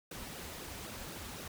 pink noise with flanger, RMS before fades -45 dBFS, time 0.11-1.48 s, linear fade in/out 5 ms, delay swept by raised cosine 0.91 to 6.71 ms, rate 3.9 Hz, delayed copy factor -1, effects none

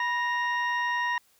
harmonic tone with a mistuned harmonic, 932.3 Hz, A#5, in tune, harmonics 1 / 2 / 3 / 4 / 6, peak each -28 / -28 / -40 / -45 / -49 dBFS, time 0-1.18 s, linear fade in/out 2 ms, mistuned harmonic 1, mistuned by +79 cents, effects white hiss -64 dBFS RMS until 1.39 s

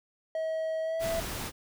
triangle tone with pitch glide, 640 to 661.4 Hz, D#5 to E5, +49 to +6 cents, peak -27 dBFS, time 0.35-1.2 s, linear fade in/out 2 ms, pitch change +57 cents, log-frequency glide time 0.82-1.09 s
pink noise, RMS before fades -36 dBFS, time 0.99-1.52 s, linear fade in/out 50 ms
effects none

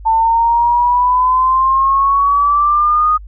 sine exponential sweep, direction up, 889 to 1244.5 Hz, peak -9 dBFS, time 0.05-3.18 s, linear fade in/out 20 ms, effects added 50 Hz sine -30 dBFS peak until 3.27 s

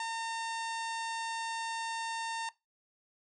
harmonic tone, 910 Hz, A#5, 42 cents flat, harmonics 1 / 2 / 3 / 4 / 5 / 6 / 7 / 8 / 9 / 10, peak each -35 / -41 / -45 / -47 / -49 / -51 / -52 / -53 / -54 / -55 dBFS, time 0-2.49 s, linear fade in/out 2 ms, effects noise-tail reverb RT60 0.2 s tail -19 dB re dry

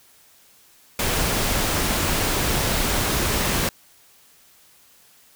pink noise, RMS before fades -22 dBFS, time 0.99-3.69 s, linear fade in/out 2 ms, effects white hiss -54 dBFS RMS until 5.35 s

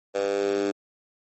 10% pulse tone with high-pass filter sweep, 100 Hz, G2, 35 cents sharp, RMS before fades -25 dBFS, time 0.14-0.72 s, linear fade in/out 20 ms, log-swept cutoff 510 to 330 Hz, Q 4, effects MP3 32 kbps

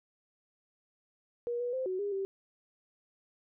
sine tone with pitch steps, 477.6 / 486.8 / 519 / 372 / 406.4 / 389 Hz, A#4 / B4 / C5 / F#4 / G#4 / G4, +42 / -25 / -14 / +9 / -38 / -13 cents, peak -31 dBFS, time 1.47-2.25 s, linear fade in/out 0 ms, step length 130 ms, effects none

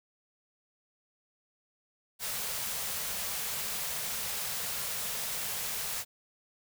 white band-stop noise, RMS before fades -35 dBFS, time 2.19-6.05 s, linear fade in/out 50 ms, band 240 to 400 Hz, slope 96 dB/octave, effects none

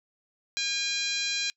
harmonic tone with a mistuned harmonic, 810 Hz, G#5, 43 cents flat, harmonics 2 / 3 / 4 / 5 / 6 / 7 / 8 / 9, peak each -39 / -32 / -37 / -31 / -39 / -37 / -40 / -40 dBFS, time 0.57-1.5 s, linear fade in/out 0 ms, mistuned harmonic 7, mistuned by -19 cents, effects noise-tail reverb RT60 0.1 s tail -25 dB re dry

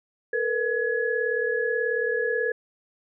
sine tone cluster, 449.7 / 488.1 / 1688 Hz, A4 / B4 / G#6, +38 / -20 / +28 cents, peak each -27 dBFS, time 0.33-2.52 s, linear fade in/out 5 ms, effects none

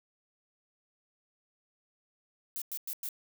violet noise bursts, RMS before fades -37 dBFS, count 4, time 2.56-3.088 s, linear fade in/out 0 ms, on 57 ms, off 100 ms, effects none

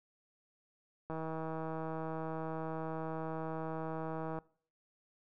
click train, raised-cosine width 1 ms, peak -27 dBFS, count 527, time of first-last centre 1.1-4.388 s, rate 160 Hz, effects noise-tail reverb RT60 0.5 s tail -22 dB re dry

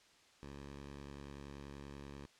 10% pulse tone, 70.3 Hz, C#2, 25 cents sharp, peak -40 dBFS, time 0.43-2.26 s, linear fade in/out 0 ms, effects white hiss -66 dBFS RMS until 2.39 s + low-pass 6000 Hz 12 dB/octave

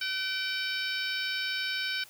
harmonic tone with a mistuned harmonic, 760 Hz, F#5, 46 cents sharp, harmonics 2 / 3 / 4 / 5 / 6 / 7, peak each -34 / -36 / -37 / -38 / -39 / -39 dBFS, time 0.01-2.04 s, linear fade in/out 5 ms, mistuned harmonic 3, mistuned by +39 cents, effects white hiss -54 dBFS RMS until 2.09 s

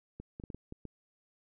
clicks, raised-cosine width 3 ms, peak -30 dBFS, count 7, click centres 0.2 / 0.399 / 0.438 / 0.502 / 0.546 / 0.724 / 0.853 s, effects none

